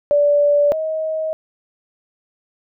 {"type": "tone pair in turn", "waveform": "sine", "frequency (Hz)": [581, 632.1], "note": ["D5", "D#5"], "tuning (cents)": [-19, 27], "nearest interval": "minor second", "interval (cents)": 146, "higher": "second", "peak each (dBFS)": [-11, -19], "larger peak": "first", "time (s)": [[0.11, 0.72], [0.72, 1.33]], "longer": "neither", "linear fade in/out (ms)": 0, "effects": []}